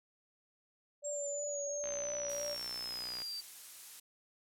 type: tone with vibrato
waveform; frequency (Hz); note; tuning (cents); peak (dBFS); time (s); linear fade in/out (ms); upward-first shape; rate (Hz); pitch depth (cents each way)
sine; 578; D5; -28; -38; 1.02-2.57; 50; sine; 2.9; 22
type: exponential sweep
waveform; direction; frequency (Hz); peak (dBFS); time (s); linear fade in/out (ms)
sine; down; 7520 to 4628; -39; 1.04-3.41; 10
type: click train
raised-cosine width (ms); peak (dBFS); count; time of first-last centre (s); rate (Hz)
0.3; -31; 85; 1.84-3.219; 60.9
type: noise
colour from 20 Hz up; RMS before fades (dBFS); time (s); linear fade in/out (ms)
blue; -48; 2.29-4; 5
effects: low-pass 12000 Hz 12 dB/octave